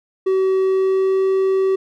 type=tone with pitch glide; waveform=triangle; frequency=380 to 382.9 Hz; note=F#4 to G4; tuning=+46 to -41 cents; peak=-12 dBFS; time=0.26-1.76 s; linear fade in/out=10 ms; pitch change=+13 cents; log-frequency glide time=0.59-1.26 s; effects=none